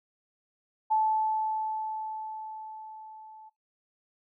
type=tone with level ramp; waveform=sine; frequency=871 Hz; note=A5; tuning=18 cents flat; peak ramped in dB=-21 to -47 dBFS; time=0.9-3.5 s; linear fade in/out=20 ms; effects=noise-tail reverb RT60 0.2 s tail -21 dB re dry